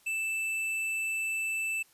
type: tone with hard clipping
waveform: sine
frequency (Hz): 2644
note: E7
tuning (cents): +5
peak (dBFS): -31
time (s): 0.06-1.83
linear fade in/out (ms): 10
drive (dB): 8
effects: white hiss -63 dBFS RMS until 1.93 s + resampled to 32000 Hz